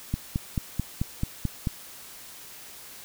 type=click train; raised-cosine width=5 ms; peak=-13 dBFS; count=8; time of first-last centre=0.14-1.672 s; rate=4.57 Hz; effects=white hiss -45 dBFS RMS until 3.04 s